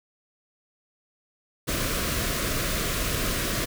pink band-stop noise, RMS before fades -27 dBFS, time 1.67-3.66 s, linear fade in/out 20 ms, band 710 to 1000 Hz, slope 96 dB/octave, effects none

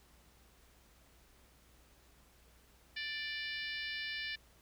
harmonic tone with a mistuned harmonic, 587.3 Hz, D5, in tune, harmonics 3 / 4 / 5 / 6 / 7 / 8 / 9, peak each -42 / -44 / -46 / -48 / -49 / -50 / -51 dBFS, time 2.96-4.36 s, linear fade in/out 10 ms, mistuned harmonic 6, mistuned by +20 cents, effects added 60 Hz sine -66 dBFS peak until 4.61 s + pink hiss -66 dBFS RMS until 4.61 s

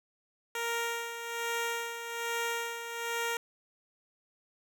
10% pulse tone with tremolo, 466.2 Hz, A#4, in tune, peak -22 dBFS, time 0.55-3.37 s, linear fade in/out 2 ms, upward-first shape sine, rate 1.2 Hz, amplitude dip 60%, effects none

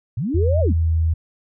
sine linear two-way sweep, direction up then down, 93.6 to 659.3 to 150.8 Hz, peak -20 dBFS, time 0.17-0.73 s, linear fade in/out 5 ms, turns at 0.6 s
sine tone with pitch glide, 84.3 to 81.05 Hz, E2 to E2, +39 to -29 cents, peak -15 dBFS, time 0.34-1.14 s, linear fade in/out 10 ms, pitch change -68 cents, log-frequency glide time 0.52-0.91 s
effects none

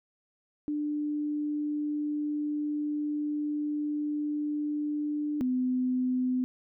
sine tone pair in turn, 297.1 / 253.8 Hz, D4 / B3, +20 / +47 cents, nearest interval minor third, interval 273 cents, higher first, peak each -28 / -25 dBFS, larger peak second, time 0.68-5.41 / 5.41-6.44 s, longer first, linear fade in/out 0 ms, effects none

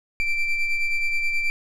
triangle ring-modulated tone, 1174.7 Hz, D6, in tune, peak -15 dBFS, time 0.2-1.5 s, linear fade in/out 0 ms, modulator 1170 Hz, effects none

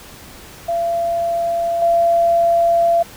sine tone with level steps, 680 Hz, F5, 46 cents flat, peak -16 / -11 dBFS, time 0.68-3.03 s, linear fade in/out 10 ms, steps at 1.82 s, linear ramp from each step 2 ms, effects pink hiss -39 dBFS RMS until 3.16 s

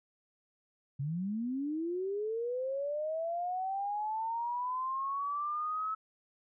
sine linear sweep, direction up, 131.9 to 1300 Hz, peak -32 dBFS, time 0.99-5.95 s, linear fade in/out 10 ms, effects none

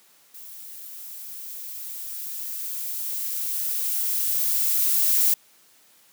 violet noise with level ramp, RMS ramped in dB -42 to -19 dBFS, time 0.34-5.34 s, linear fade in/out 5 ms, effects white hiss -57 dBFS RMS until 6.12 s + high-pass 150 Hz 12 dB/octave

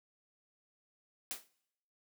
white noise with exponential decay, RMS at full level -36 dBFS, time 1.31-1.48 s, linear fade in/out 0 ms, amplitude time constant 35 ms, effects noise-tail reverb RT60 0.8 s tail -23 dB re dry + high-pass 200 Hz 12 dB/octave

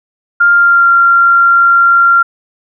sine tone with pitch glide, 1400 to 1381.5 Hz, F6 to F6, +4 to -19 cents, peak -4 dBFS, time 0.4-2.23 s, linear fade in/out 10 ms, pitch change -23 cents, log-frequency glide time 0.53-0.9 s, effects none

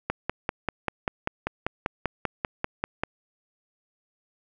click train, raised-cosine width 0.5 ms, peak -10 dBFS, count 16, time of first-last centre 0.1-3.035 s, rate 5.11 Hz, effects none

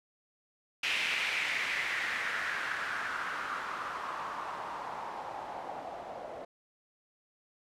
blue noise with low-pass filter sweep, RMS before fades -36 dBFS, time 0.83-6.45 s, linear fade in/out 5 ms, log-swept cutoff 2600 to 630 Hz, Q 3.5, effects none

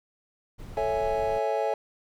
brown noise, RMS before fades -40 dBFS, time 0.58-1.4 s, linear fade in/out 20 ms
triangle chord, A major seventh, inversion none, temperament equal, 440 / 554.4 / 659.3 / 830.6 Hz, A4 / C#5 / E5 / G#5, 0 / 0 / 0 / 0 cents, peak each -28 dBFS, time 0.77-1.74 s, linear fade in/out 2 ms
effects none

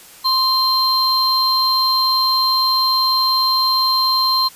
triangle tone pair together, 1046.5 / 4158 Hz, C6 / C8, 0 / -12 cents, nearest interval 2 octaves, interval 2388 cents, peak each -16 / -14 dBFS, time 0.24-4.49 s, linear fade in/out 20 ms, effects white hiss -42 dBFS RMS until 4.55 s + resampled to 32000 Hz

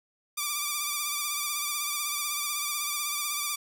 5% pulse tone with vibrato, 1175 Hz, D6, 1 cent sharp, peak -17 dBFS, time 0.37-3.56 s, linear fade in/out 10 ms, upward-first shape sine, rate 16 Hz, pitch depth 46 cents each way, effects none

